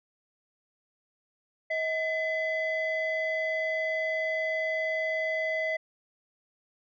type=tone pair together; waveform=sine; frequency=637.1 / 2018 Hz; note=D#5 / B6; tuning=+41 / +37 cents; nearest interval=octave + minor sixth; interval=1996 cents; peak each=-28 dBFS; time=1.7-5.77 s; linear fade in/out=10 ms; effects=tanh soft clip ceiling -23 dBFS